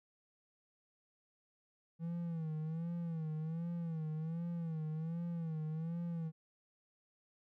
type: tone with vibrato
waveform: triangle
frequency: 163.2 Hz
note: E3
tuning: 17 cents flat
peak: -35 dBFS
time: 1.99-6.32 s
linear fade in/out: 50 ms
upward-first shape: sine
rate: 1.3 Hz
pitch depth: 89 cents each way
effects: none